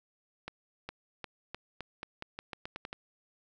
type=accelerating click train; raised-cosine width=0.3 ms; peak=-23 dBFS; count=13; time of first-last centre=0.48-2.929 s; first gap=410 ms; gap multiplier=0.86; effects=none